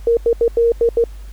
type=tone bursts at uneven times; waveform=sine; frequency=466.2 Hz; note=A#4; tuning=in tune; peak=-10 dBFS; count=6; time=0.07-0.17 / 0.26-0.33 / 0.41-0.48 / 0.57-0.72 / 0.81-0.89 / 0.97-1.04 s; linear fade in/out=2 ms; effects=added 50 Hz sine -30 dBFS peak until 1.32 s + pink hiss -49 dBFS RMS until 1.32 s